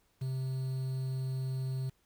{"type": "tone with quantisation", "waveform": "triangle", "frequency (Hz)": 131.2, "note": "C3", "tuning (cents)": 5, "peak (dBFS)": -30, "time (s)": [0.21, 1.9], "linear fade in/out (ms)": 10, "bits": 9, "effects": ["pink hiss -72 dBFS RMS until 2.05 s"]}